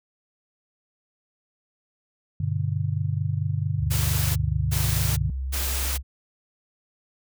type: chord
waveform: sine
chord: G major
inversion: none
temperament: just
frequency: 98 / 122.5 / 147 Hz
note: G2 / B2 / D3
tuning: 0 / -14 / +2 cents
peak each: -26 / -29 / -27 dBFS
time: 2.4-5.3 s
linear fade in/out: 5 ms
type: tone with pitch glide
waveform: sine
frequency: 73.4 to 66.15 Hz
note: D2 to C2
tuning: 0 to +20 cents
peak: -26 dBFS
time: 3.77-6.03 s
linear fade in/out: 50 ms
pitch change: -180 cents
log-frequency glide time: 4.35-4.93 s
type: noise bursts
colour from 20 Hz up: white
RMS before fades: -29 dBFS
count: 3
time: 3.9-5.98 s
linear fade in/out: 20 ms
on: 460 ms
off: 350 ms
effects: none